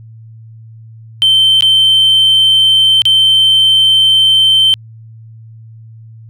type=tone with dropouts; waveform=triangle; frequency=3104 Hz; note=G7; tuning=18 cents flat; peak=-3 dBFS; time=1.22-4.74 s; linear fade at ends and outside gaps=0 ms; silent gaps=1.608-1.623 / 3.019-3.054 s; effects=tanh soft clip ceiling -1 dBFS + added 112 Hz sine -32 dBFS peak until 6.29 s